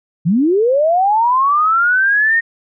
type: linear sweep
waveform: sine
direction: up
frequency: 148.5 to 1864.7 Hz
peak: -10 dBFS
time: 0.25-2.41 s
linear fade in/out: 20 ms
effects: none